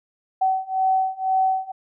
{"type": "beating tone pair", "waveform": "sine", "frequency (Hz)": [758, 760], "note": ["F#5", "F#5"], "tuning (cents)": [42, 46], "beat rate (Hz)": 2, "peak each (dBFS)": [-22, -21], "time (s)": [0.41, 1.72], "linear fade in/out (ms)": 10, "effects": []}